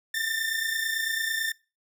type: tone pair together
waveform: sawtooth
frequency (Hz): 1781 / 1810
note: A6 / A6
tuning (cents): +21 / +48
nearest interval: unison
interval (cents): 27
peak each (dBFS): -26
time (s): 0.14-1.52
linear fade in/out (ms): 5
effects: noise-tail reverb RT60 0.3 s tail -24 dB re dry